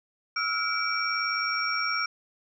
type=tone cluster; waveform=sine; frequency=1311 / 1410 / 2305 / 5540 Hz; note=E6 / F6 / D7 / F8; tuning=-10 / +16 / -33 / -15 cents; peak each=-31 dBFS; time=0.36-2.06 s; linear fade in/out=5 ms; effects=none